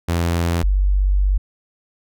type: tone pair in turn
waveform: sawtooth / sine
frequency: 85 / 48.15 Hz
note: F2 / G1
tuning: -46 / -30 cents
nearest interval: minor seventh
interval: 984 cents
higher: first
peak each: -13 dBFS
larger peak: neither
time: 0.08-0.63 / 0.63-1.38 s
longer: second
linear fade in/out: 10 ms
effects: none